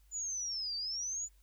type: linear two-way sweep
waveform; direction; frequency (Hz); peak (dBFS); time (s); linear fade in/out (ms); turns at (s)
sine; down then up; 7040 to 4580 to 7040; -35; 0.11-1.29; 50; 0.76
effects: added 50 Hz sine -61 dBFS peak until 1.42 s + white hiss -73 dBFS RMS until 1.42 s